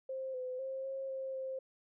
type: tone with pitch steps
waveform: sine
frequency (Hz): 527 / 508 / 531 / 537 / 531 / 527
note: C5 / B4 / C5 / C5 / C5 / C5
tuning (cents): +12 / +49 / +25 / +45 / +25 / +12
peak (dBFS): -37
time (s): 0.09-1.59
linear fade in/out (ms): 5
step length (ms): 250
effects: none